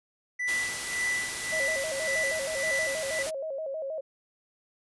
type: tone with tremolo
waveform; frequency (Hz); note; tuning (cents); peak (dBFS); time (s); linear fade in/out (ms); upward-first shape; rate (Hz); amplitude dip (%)
triangle; 1980; B6; +4; -24; 0.39-3.23; 10; sine; 1.8; 80
type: noise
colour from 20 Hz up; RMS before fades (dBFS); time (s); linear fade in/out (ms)
white; -34; 0.47-3.31; 20
type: tone with vibrato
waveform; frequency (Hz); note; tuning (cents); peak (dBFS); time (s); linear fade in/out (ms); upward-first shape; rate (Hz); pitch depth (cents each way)
sine; 587.3; D5; 0; -31; 1.52-4.01; 10; square; 6.3; 130
effects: resampled to 24000 Hz